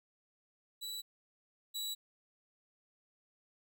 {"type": "tone pair in turn", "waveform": "sawtooth", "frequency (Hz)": [3940, 3915], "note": ["B7", "B7"], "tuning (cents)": [-5, -16], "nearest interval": "unison", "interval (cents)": 11, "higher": "first", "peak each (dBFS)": [-37, -34], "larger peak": "second", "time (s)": [[0.81, 1.02], [1.74, 1.95]], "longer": "neither", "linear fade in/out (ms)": 20, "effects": []}